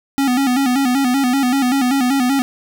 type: tone with vibrato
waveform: square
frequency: 261.6 Hz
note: C4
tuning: in tune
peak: -14 dBFS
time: 0.18-2.42 s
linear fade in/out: 0 ms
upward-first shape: square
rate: 5.2 Hz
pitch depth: 91 cents each way
effects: none